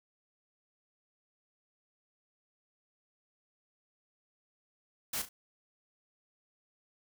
white noise with echo, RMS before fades -35 dBFS, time 5.13-5.22 s, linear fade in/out 5 ms, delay 35 ms, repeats 2, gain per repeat -10 dB, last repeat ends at 5.29 s, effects none

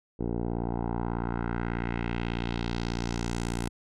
10% pulse tone with low-pass filter sweep, 58.27 Hz, A#1, in tune, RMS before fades -31 dBFS, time 0.19-3.69 s, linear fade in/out 10 ms, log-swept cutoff 480 to 9900 Hz, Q 1.8, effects none

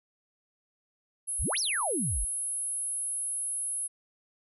sine tone, 10620 Hz, E9, 12 cents sharp, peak -30 dBFS, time 1.27-3.88 s, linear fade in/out 20 ms
sine exponential two-way sweep, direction up then down, 32.7 to 6360 to 34.1 Hz, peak -29 dBFS, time 1.39-2.25 s, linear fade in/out 10 ms, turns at 1.59 s
effects none

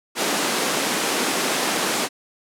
pink high-pass noise, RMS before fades -22 dBFS, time 0.15-2.09 s, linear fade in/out 50 ms, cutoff 220 Hz, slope 24 dB/octave, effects low-pass 11000 Hz 12 dB/octave

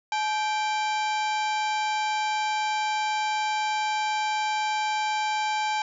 harmonic tone with a mistuned harmonic, 784 Hz, G5, in tune, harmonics 1 / 2 / 3 / 4 / 5 / 6 / 7 / 8 / 9, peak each -25 / -35 / -33 / -38 / -40 / -42 / -44 / -47 / -45 dBFS, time 0.12-5.82 s, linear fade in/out 2 ms, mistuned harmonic 1, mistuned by +150 cents, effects none

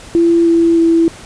sine tone with pitch steps, 337.5 / 334.4 / 331.3 Hz, E4 / E4 / E4, +41 / +25 / +9 cents, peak -7 dBFS, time 0.15-1.08 s, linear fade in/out 0 ms, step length 310 ms, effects pink hiss -35 dBFS RMS until 1.25 s + resampled to 22050 Hz

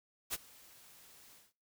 white noise with ADSR envelope, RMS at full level -35 dBFS, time 0.3-1.53 s, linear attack 36 ms, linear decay 32 ms, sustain -24 dB, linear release 190 ms, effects noise-tail reverb RT60 0.4 s tail -23 dB re dry

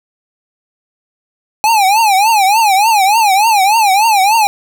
square tone with vibrato, 832 Hz, G#5, 3 cents sharp, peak -8 dBFS, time 1.64-4.47 s, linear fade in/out 0 ms, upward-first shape triangle, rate 3.4 Hz, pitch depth 200 cents each way, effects none

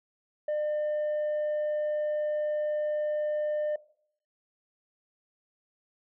sine tone, 602 Hz, D5, 43 cents sharp, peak -24 dBFS, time 0.48-3.76 s, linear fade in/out 5 ms, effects noise-tail reverb RT60 0.6 s tail -20 dB re dry + tanh soft clip ceiling -26 dBFS

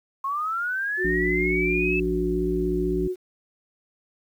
sine linear sweep, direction up, 1071 to 2637 Hz, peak -24 dBFS, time 0.24-2 s, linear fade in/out 5 ms
sine tone with vibrato, 367 Hz, F#4, 14 cents flat, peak -24 dBFS, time 0.97-3.16 s, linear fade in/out 50 ms, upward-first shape triangle, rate 2.1 Hz, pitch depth 13 cents each way
harmonic tone, 58.27 Hz, A#1, in tune, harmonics 1 / 3 / 5, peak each -29 / -29 / -29 dBFS, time 1.04-3.08 s, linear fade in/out 10 ms
effects 9-bit

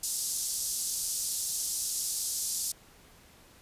white band-pass noise, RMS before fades -33 dBFS, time 0.03-2.72 s, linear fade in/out 5 ms, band 4900 to 11000 Hz, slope 24 dB/octave, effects pink hiss -57 dBFS RMS until 3.61 s + resampled to 32000 Hz

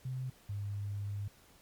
sine tone pair in turn, 129.1 / 101.39 Hz, C3 / G#2, -23 / -41 cents, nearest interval major third, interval 418 cents, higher first, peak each -35 / -35 dBFS, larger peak neither, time 0.05-0.3 / 0.49-1.28 s, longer second, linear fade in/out 5 ms, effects pink hiss -62 dBFS RMS until 1.61 s + MP3 96 kbps

